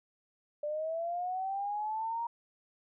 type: linear sweep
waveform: sine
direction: up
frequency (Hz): 587.3 to 943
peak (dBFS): -32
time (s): 0.63-2.27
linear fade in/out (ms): 5
effects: none